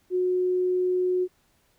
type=tone; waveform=sine; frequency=364.7 Hz; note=F#4; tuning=25 cents flat; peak=-21 dBFS; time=0.1-1.28 s; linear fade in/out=50 ms; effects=pink hiss -66 dBFS RMS until 1.78 s